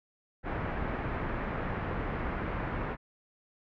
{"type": "low-pass noise", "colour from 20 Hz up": "pink", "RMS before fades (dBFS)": -34, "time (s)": [0.43, 2.97], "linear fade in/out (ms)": 50, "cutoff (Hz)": 2000, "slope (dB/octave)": 24, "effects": []}